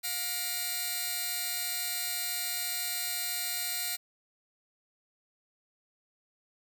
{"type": "tone cluster", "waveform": "5% pulse", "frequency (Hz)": [714, 1891, 2337, 4124], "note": ["F5", "A#6", "D7", "C8"], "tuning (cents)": [38, 24, -9, -26], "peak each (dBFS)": -28, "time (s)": [0.03, 3.97], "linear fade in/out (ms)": 20, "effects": []}